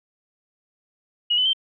sine tone with pitch steps, 2900 / 3013 / 3130 Hz, F#7 / F#7 / G7, -35 / +31 / -3 cents, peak -17 dBFS, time 1.3-1.534 s, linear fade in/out 10 ms, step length 78 ms, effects none

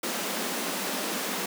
pink high-pass noise, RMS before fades -31 dBFS, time 0.03-1.46 s, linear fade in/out 5 ms, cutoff 180 Hz, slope 96 dB/octave, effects none

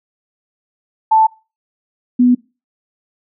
sine tone pair in turn, 880 / 246.9 Hz, A5 / B3, 0 / 0 cents, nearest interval octave + minor seventh, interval 2200 cents, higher first, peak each -7 / -7 dBFS, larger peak neither, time 1.11-1.27 / 2.19-2.35 s, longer neither, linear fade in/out 10 ms, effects noise-tail reverb RT60 0.3 s tail -23 dB re dry

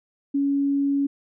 sine tone, 280 Hz, C#4, 18 cents sharp, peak -19 dBFS, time 0.34-1.07 s, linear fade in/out 10 ms, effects none

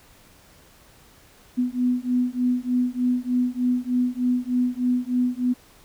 sine beating tone pair, 246.9 / 250.2 Hz, B3 / B3, 0 / +23 cents, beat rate 3.3 Hz, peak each -23 dBFS, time 1.57-5.54 s, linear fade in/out 20 ms, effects pink hiss -53 dBFS RMS until 5.84 s

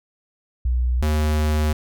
sine / square tone pair in turn, 61.5 / 76.32 Hz, B1 / D#2, -7 / -33 cents, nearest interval major third, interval 374 cents, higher second, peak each -17 / -18 dBFS, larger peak first, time 0.65-1.02 / 1.02-1.73 s, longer second, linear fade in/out 5 ms, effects none

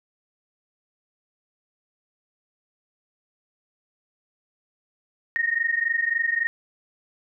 sine tone pair together, 1844 / 1867.6 Hz, A#6 / A#6, -19 / +3 cents, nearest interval unison, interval 22 cents, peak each -24 dBFS, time 5.36-6.47 s, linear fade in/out 0 ms, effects none

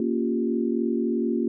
sine chord, G half-diminished seventh, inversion first, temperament equal, 233.1 / 277.2 / 349.2 / 392 Hz, Bb3 / Db4 / F4 / G4, 0 / 0 / 0 / 0 cents, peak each -25 / -29 / -27 / -31 dBFS, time 0-1.48 s, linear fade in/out 2 ms, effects none

